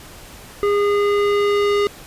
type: tone with low-pass filter sweep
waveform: square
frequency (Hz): 408.5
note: G#4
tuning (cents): -29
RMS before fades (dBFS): -17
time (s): 0.63-1.87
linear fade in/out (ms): 0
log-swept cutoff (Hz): 1800 to 4100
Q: 0.88
effects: pink hiss -40 dBFS RMS until 2.06 s + resampled to 32000 Hz